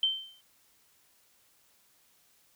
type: tone with exponential decay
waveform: sine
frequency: 3109 Hz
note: G7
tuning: 15 cents flat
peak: -21 dBFS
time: 0.03-0.41 s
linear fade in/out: 2 ms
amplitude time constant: 81 ms
effects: white hiss -66 dBFS RMS until 2.55 s